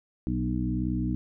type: harmonic tone with a mistuned harmonic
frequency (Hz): 61.74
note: B1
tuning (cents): 0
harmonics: 1 / 2 / 3 / 4 / 5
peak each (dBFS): -32 / -32 / -32 / -32 / -32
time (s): 0.27-1.15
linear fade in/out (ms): 0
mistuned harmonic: 3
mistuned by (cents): +31
effects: none